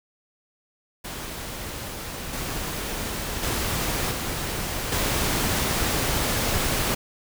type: noise with level steps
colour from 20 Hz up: pink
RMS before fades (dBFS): -34 / -30 / -26 / -29 / -24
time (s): 1.04-6.95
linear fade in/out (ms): 10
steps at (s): 2.33 / 3.43 / 4.11 / 4.92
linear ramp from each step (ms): 2
effects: none